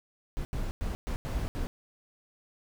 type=noise bursts at uneven times; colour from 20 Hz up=brown; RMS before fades=-32 dBFS; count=6; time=0.37-0.45 / 0.53-0.71 / 0.81-0.95 / 1.07-1.16 / 1.25-1.48 / 1.55-1.67 s; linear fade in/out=0 ms; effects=none

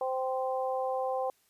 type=harmonic tone; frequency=260.1 Hz; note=C4; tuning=10 cents flat; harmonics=2 / 3 / 4; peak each=-31 / -33 / -39 dBFS; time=0.01-1.3 s; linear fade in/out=2 ms; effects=white hiss -69 dBFS RMS until 1.49 s + resampled to 32000 Hz

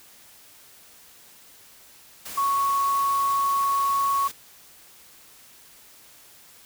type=tone in noise; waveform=sine; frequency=1108.7 Hz; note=C#6; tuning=in tune; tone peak=-20 dBFS; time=2.37-4.28 s; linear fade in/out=10 ms; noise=white; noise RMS=-37 dBFS; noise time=2.25-4.32 s; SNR=+14 dB; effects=white hiss -51 dBFS RMS until 6.65 s

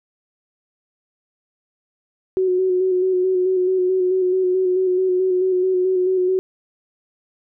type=tone with vibrato; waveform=sine; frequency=370 Hz; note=F#4; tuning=in tune; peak=-15 dBFS; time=2.37-6.39 s; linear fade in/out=0 ms; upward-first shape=square; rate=4.6 Hz; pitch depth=24 cents each way; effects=none

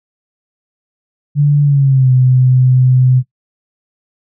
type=tone with pitch glide; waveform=sine; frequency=145.3 to 127.96 Hz; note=D3 to C3; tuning=-18 to -38 cents; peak=-6 dBFS; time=1.35-3.23 s; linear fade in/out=50 ms; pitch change=-220 cents; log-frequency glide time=1.63-2.11 s; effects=noise-tail reverb RT60 0.1 s tail -17 dB re dry

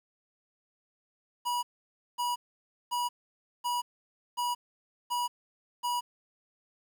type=tone bursts; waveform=square; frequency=970 Hz; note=B5; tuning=31 cents flat; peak=-29 dBFS; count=7; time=1.45-6.01 s; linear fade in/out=20 ms; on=180 ms; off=550 ms; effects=10-bit

